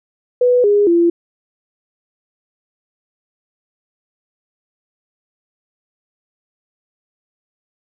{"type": "tone with pitch steps", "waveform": "sine", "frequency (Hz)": [493.9, 410.5, 341.3], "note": ["B4", "G#4", "F4"], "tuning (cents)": [0, -20, -40], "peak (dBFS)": -9, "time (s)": [0.41, 1.1], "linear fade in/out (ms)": 5, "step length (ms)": 230, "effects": []}